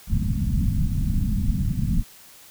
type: low-pass noise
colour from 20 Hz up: pink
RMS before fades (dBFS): -22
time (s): 0.07-2.04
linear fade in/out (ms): 50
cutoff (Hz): 230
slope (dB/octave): 48
effects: white hiss -48 dBFS RMS until 2.5 s